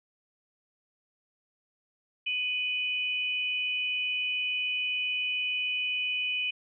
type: tone pair together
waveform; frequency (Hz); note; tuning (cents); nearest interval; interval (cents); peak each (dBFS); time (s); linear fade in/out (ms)
sine; 2489 / 2978; D#7 / F#7; 0 / +11; minor third; 311; -29 / -32; 2.26-6.51; 10
effects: none